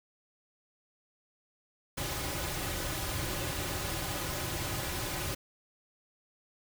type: noise with comb filter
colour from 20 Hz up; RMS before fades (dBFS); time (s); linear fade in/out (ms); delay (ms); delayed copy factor
pink; -35; 1.97-5.35; 10; 4.4; -0.6
effects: none